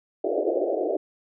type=band-pass noise; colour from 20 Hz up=white; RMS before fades=-25 dBFS; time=0.24-0.97 s; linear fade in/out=5 ms; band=300 to 690 Hz; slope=96 dB/octave; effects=none